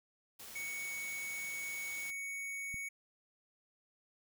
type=noise; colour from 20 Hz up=white; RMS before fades=-50 dBFS; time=0.39-2.11 s; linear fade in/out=10 ms
type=tone; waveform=square; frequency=2229 Hz; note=C#7; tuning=9 cents sharp; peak=-40 dBFS; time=0.55-2.89 s; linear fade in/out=10 ms
type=click; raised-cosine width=5 ms; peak=-37 dBFS; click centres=2.743 s
effects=none